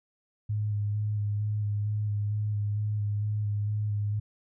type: tone with vibrato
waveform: sine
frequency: 104.5 Hz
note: G#2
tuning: 11 cents sharp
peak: -26 dBFS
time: 0.49-4.2 s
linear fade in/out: 10 ms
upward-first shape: square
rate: 2.2 Hz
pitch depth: 17 cents each way
effects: none